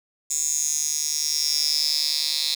10% pulse tone with high-pass filter sweep, 150 Hz, D3, 37 cents sharp, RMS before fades -24 dBFS, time 0.3-2.55 s, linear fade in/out 10 ms, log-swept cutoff 7100 to 4300 Hz, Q 8.4, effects none

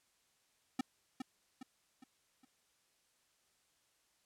square tone with echo, 258.6 Hz, C4, 20 cents flat, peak -32 dBFS, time 0.79-0.81 s, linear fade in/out 5 ms, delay 410 ms, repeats 4, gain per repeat -7 dB, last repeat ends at 2.45 s, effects white hiss -75 dBFS RMS until 4.25 s + low-pass 10000 Hz 12 dB/octave

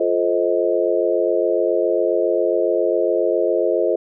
sine chord, F dominant seventh, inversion none, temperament just, 349.2 / 436.5 / 523.8 / 628.6 Hz, F4 / A4 / C5 / Eb5, 0 / -14 / +2 / +18 cents, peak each -21 dBFS, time 0-3.96 s, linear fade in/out 5 ms, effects none

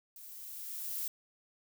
violet noise with level ramp, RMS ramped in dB -51 to -36 dBFS, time 0.16-1.08 s, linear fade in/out 2 ms, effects none

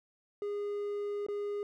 triangle tone with dropouts, 410 Hz, G#4, 22 cents flat, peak -31 dBFS, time 0.42-1.63 s, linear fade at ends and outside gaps 1 ms, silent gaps 1.265-1.285 s, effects none

